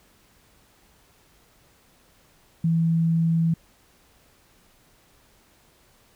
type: tone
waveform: sine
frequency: 164.81 Hz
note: E3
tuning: in tune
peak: -18 dBFS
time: 2.64-3.54 s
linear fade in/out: 5 ms
effects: pink hiss -59 dBFS RMS until 6.15 s

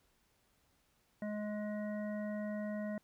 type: harmonic tone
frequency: 209.9 Hz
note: G#3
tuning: 19 cents sharp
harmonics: 1 / 3 / 5 / 7 / 9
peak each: -38 / -42 / -56 / -56 / -52 dBFS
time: 1.22-2.98 s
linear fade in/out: 2 ms
effects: pink hiss -74 dBFS RMS until 3.03 s

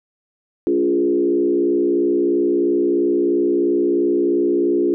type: tone with frequency modulation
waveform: sine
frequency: 349.2 Hz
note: F4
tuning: in tune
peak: -14 dBFS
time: 0.67-4.94 s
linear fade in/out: 0 ms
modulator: 63 Hz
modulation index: 1.1
effects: none

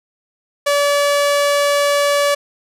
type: tone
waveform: sawtooth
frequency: 574 Hz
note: D5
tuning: 40 cents flat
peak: -9 dBFS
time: 0.66-2.35 s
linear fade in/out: 10 ms
effects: low-pass 12000 Hz 12 dB/octave

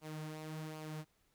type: tone with flanger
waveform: sawtooth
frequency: 155.56 Hz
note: D#3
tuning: in tune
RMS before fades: -45 dBFS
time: 0.01-1.05 s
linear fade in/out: 50 ms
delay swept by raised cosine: 0.52 to 5.82 ms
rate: 1.3 Hz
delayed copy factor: -0.5
effects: pink hiss -75 dBFS RMS until 1.34 s

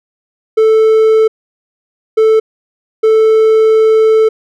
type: tone bursts at uneven times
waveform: triangle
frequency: 439.9 Hz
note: A4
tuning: in tune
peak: -3 dBFS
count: 3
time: 0.57-1.28 / 2.17-2.4 / 3.03-4.29 s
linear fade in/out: 10 ms
effects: none

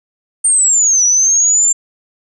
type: linear two-way sweep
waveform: sine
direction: down then up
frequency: 8870 to 5820 to 7340 Hz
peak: -8 dBFS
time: 0.44-1.73 s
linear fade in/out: 10 ms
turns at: 1.04 s
effects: none

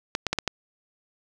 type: clicks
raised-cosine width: 0.2 ms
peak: -7 dBFS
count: 5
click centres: 0.151 / 0.267 / 0.33 / 0.387 / 0.477 s
effects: none

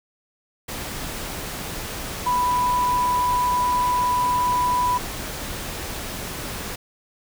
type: tone in noise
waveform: sine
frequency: 989 Hz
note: B5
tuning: 2 cents sharp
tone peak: -18 dBFS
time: 2.26-4.98 s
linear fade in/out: 10 ms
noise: pink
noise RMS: -31 dBFS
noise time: 0.68-6.76 s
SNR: +10 dB
effects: none

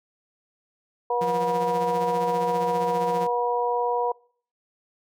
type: harmonic tone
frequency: 241.6 Hz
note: B3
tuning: 38 cents flat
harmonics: 2 / 3 / 4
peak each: -25 / -28 / -25 dBFS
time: 1.1-4.12 s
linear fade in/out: 5 ms
type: tone with tremolo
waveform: sawtooth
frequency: 176.4 Hz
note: F3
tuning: 18 cents sharp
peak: -25 dBFS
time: 1.21-3.27 s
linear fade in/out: 5 ms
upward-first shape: sine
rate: 15 Hz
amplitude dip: 55%
effects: noise-tail reverb RT60 0.5 s tail -25 dB re dry

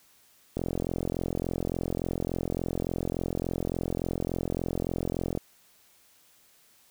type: click train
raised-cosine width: 2 ms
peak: -16 dBFS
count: 210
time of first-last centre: 0.57-5.375 s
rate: 43.5 Hz
effects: white hiss -61 dBFS RMS until 6.9 s

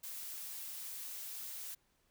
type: noise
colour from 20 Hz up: blue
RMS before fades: -45 dBFS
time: 0.03-1.75 s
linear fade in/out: 10 ms
effects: pink hiss -75 dBFS RMS until 2.1 s

